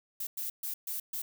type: noise bursts at uneven times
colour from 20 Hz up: violet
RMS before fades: -36 dBFS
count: 5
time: 0.2-0.27 / 0.37-0.5 / 0.63-0.74 / 0.87-1 / 1.13-1.22 s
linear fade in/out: 5 ms
effects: none